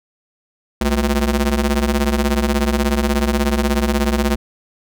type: ring-modulated tone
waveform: sawtooth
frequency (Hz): 142.1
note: C#3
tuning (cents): +43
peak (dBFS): -8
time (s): 0.81-4.36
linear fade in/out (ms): 5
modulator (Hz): 79.3
effects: none